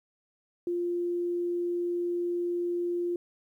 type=tone; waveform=sine; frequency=349.2 Hz; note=F4; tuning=in tune; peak=-27 dBFS; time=0.67-3.16 s; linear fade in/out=2 ms; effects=11-bit